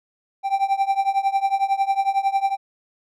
triangle tone with tremolo, 784 Hz, G5, in tune, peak -12 dBFS, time 0.43-2.57 s, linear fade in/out 50 ms, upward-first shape triangle, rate 11 Hz, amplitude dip 95%, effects none

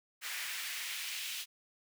pink noise with high-pass filter sweep, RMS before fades -40 dBFS, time 0.21-1.46 s, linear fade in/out 50 ms, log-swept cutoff 1800 to 2900 Hz, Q 1.8, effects none

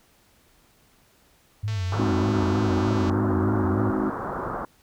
sine tone with vibrato, 98.7 Hz, G2, 12 cents sharp, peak -24 dBFS, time 1.63-3.91 s, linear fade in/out 10 ms, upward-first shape sine, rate 3.3 Hz, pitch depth 150 cents each way
click train, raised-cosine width 0.2 ms, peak -23 dBFS, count 317, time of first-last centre 1.68-3.097 s, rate 223 Hz
white low-pass noise, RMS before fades -31 dBFS, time 1.92-4.65 s, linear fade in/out 2 ms, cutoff 1400 Hz, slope 48 dB/octave
sine chord, Ab dominant seventh, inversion none, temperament equal, 207.7 / 261.6 / 311.1 / 370 Hz, Ab3 / C4 / Eb4 / Gb4, 0 / 0 / 0 / 0 cents, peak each -28 dBFS, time 1.98-4.1 s, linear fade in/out 5 ms
effects pink hiss -60 dBFS RMS until 4.82 s

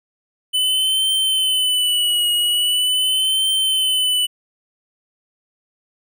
square tone with vibrato, 3000 Hz, F#7, 23 cents sharp, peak -16 dBFS, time 0.53-4.27 s, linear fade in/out 20 ms, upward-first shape triangle, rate 0.42 Hz, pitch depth 65 cents each way, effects none

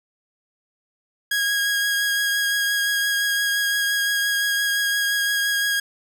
sawtooth tone with vibrato, 1643 Hz, G#6, 19 cents flat, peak -16 dBFS, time 1.31-5.8 s, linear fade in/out 5 ms, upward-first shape triangle, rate 5.8 Hz, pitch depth 16 cents each way, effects none

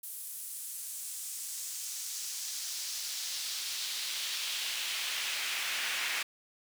brown noise with high-pass filter sweep, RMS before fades -37 dBFS, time 0.03-6.23 s, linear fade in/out 5 ms, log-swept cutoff 11000 to 2100 Hz, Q 1.4, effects none

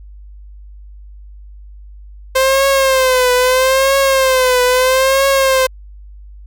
sawtooth tone with vibrato, 522 Hz, C5, 4 cents flat, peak -6 dBFS, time 2.35-5.67 s, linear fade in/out 10 ms, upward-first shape triangle, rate 0.77 Hz, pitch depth 91 cents each way, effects added 50 Hz sine -33 dBFS peak until 6.46 s

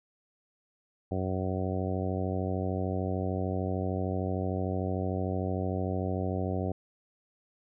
harmonic tone, 93.3 Hz, F#2, 15 cents sharp, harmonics 1 / 2 / 3 / 4 / 5 / 6 / 7 / 8, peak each -32 / -35 / -37 / -38 / -39 / -40 / -40 / -41 dBFS, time 1.11-6.72 s, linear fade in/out 5 ms, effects none

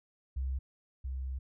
sine tone pair in turn, 65.8 / 65.47 Hz, C2 / C2, +10 / +2 cents, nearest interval unison, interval 8 cents, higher first, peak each -31 / -34 dBFS, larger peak first, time 0.36-0.59 / 1.04-1.39 s, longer second, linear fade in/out 10 ms, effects none

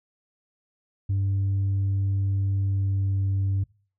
sine tone with pitch glide, 98 to 97.38 Hz, G2 to G2, 0 to -11 cents, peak -19 dBFS, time 1.09-3.64 s, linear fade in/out 10 ms, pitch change -11 cents, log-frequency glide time 2.54-3.17 s, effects noise-tail reverb RT60 0.4 s tail -24 dB re dry + tanh soft clip ceiling -20 dBFS

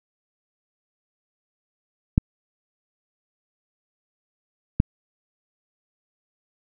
clicks, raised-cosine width 5 ms, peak -3 dBFS, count 2, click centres 2.179 / 4.801 s, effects none

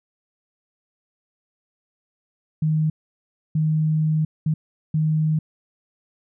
sine tone bursts at uneven times, 155.8 Hz, D#3, 3 cents sharp, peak -17 dBFS, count 4, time 2.62-2.9 / 3.55-4.25 / 4.46-4.54 / 4.94-5.39 s, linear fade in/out 5 ms, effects none

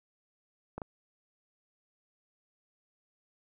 clicks, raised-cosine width 1 ms, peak -24 dBFS, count 2, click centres 0.78 / 0.818 s, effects none

